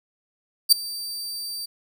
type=tone with ADSR envelope; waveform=sawtooth; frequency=4652 Hz; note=D8; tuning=17 cents flat; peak=-5 dBFS; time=0.69-1.66 s; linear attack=33 ms; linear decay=5 ms; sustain=-22 dB; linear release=10 ms; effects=none